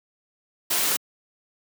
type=noise; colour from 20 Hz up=white; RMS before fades=-23 dBFS; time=0.7-0.97 s; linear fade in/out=10 ms; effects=high-pass 200 Hz 12 dB/octave